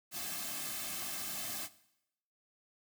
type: noise with comb filter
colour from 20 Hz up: white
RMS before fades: -40 dBFS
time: 0.11-1.69 s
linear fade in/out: 50 ms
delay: 2.1 ms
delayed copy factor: -0.95
effects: noise-tail reverb RT60 0.8 s tail -17 dB re dry